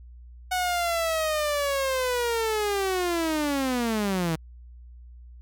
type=linear sweep; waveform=sawtooth; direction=down; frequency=740 to 156.4 Hz; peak=-20 dBFS; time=0.51-4.36 s; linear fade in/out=10 ms; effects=added 60 Hz sine -43 dBFS peak until 5.41 s